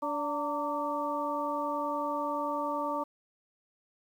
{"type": "harmonic tone with a mistuned harmonic", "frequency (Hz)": 290, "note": "D4", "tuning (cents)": -22, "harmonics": [1, 2, 3, 4], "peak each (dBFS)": [-37, -35, -34, -35], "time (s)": [0.02, 3.04], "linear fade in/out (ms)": 10, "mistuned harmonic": 3, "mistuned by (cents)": 76, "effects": ["10-bit"]}